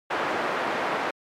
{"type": "band-pass noise", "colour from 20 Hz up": "pink", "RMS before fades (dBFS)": -27, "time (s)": [0.1, 1.11], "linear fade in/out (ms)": 10, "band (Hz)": [460, 1700], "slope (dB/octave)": 12, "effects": ["MP3 96 kbps"]}